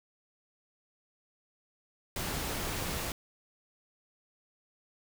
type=noise with amplitude modulation; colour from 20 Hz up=pink; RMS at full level=-34 dBFS; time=2.16-3.12 s; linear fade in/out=2 ms; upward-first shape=sine; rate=211 Hz; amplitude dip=25%; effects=none